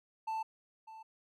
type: tone with echo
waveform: triangle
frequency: 884 Hz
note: A5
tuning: 8 cents sharp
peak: -32 dBFS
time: 0.27-0.43 s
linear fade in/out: 10 ms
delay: 600 ms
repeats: 1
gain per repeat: -14 dB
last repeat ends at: 1.03 s
effects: none